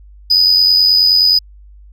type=tone with amplitude modulation; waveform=triangle; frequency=4978 Hz; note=D#8; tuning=in tune; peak=-3 dBFS; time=0.3-1.39 s; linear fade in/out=10 ms; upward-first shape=sine; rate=89.5 Hz; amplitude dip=55%; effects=tanh soft clip ceiling -2 dBFS + added 50 Hz sine -37 dBFS peak until 1.92 s